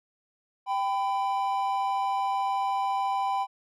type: tone pair together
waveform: triangle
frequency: 784 / 1002.3 Hz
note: G5 / B5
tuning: 0 / +25 cents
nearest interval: major third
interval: 425 cents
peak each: -25 / -27 dBFS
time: 0.66-3.47 s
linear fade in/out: 50 ms
effects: none